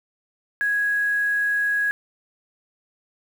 sine tone with quantisation, 1661.2 Hz, G#6, in tune, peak -19 dBFS, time 0.61-1.91 s, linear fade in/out 0 ms, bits 7, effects none

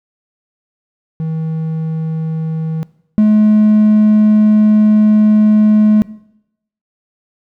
triangle tone pair in turn, 160 / 213 Hz, D#3 / G#3, +49 / +44 cents, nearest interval perfect fourth, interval 495 cents, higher second, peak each -14 / -3 dBFS, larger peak second, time 1.2-2.83 / 3.18-6.02 s, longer second, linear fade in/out 0 ms, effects noise-tail reverb RT60 0.8 s tail -21 dB re dry + tanh soft clip ceiling 0 dBFS

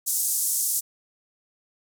white band-pass noise, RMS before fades -25 dBFS, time 0.06-0.81 s, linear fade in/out 20 ms, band 6500 to 13000 Hz, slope 24 dB/octave, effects none

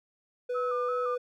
triangle tone, 493.9 Hz, B4, in tune, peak -27 dBFS, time 0.49-1.18 s, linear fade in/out 10 ms
sine tone with vibrato, 1244 Hz, D#6, 1 cent flat, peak -31 dBFS, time 0.54-1.16 s, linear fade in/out 20 ms, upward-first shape square, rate 2.9 Hz, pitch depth 59 cents each way
effects none

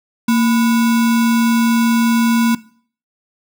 sine tone with sample-and-hold, 230.8 Hz, A#3, 17 cents flat, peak -10 dBFS, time 0.28-2.55 s, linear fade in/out 5 ms, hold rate 1225 Hz, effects noise-tail reverb RT60 0.5 s tail -20 dB re dry

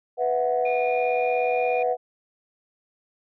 sine chord, B suspended fourth, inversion none, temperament equal with one note detuned, 493.9 / 659.3 / 736.2 Hz, B4 / E5 / F#5, 0 / 0 / -9 cents, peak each -23 / -27 / -24 dBFS, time 0.17-1.97 s, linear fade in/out 50 ms
sine tone, 2431 Hz, D#7, 41 cents flat, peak -30 dBFS, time 0.65-1.83 s, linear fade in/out 5 ms
effects tanh soft clip ceiling -12 dBFS

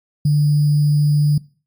sine tone with sample-and-hold, 147.7 Hz, D3, 10 cents sharp, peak -11 dBFS, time 0.25-1.38 s, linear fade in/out 5 ms, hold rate 4900 Hz, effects noise-tail reverb RT60 0.4 s tail -22 dB re dry + MP3 96 kbps

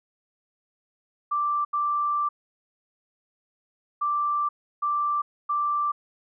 sine tone bursts at uneven times, 1174.7 Hz, D6, in tune, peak -22 dBFS, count 5, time 1.31-1.65 / 1.73-2.29 / 4.01-4.49 / 4.82-5.22 / 5.49-5.92 s, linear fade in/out 10 ms, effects none

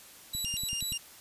20% pulse tone with vibrato, 3322 Hz, G#7, in tune, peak -26 dBFS, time 0.33-0.98 s, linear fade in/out 10 ms, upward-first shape square, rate 4.2 Hz, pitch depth 290 cents each way
click train, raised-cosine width 5 ms, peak -30 dBFS, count 7, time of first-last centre 0.35-0.921 s, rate 10.5 Hz
effects white hiss -52 dBFS RMS until 1.2 s + resampled to 32000 Hz

